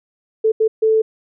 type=tone bursts at uneven times; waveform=sine; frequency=440 Hz; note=A4; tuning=in tune; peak=-11 dBFS; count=3; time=0.44-0.52 / 0.6-0.68 / 0.82-1.02 s; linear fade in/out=10 ms; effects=none